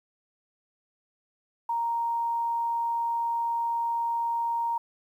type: tone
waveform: sine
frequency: 932 Hz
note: A#5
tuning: 1 cent flat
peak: -25 dBFS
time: 1.69-4.78 s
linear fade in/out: 5 ms
effects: 10-bit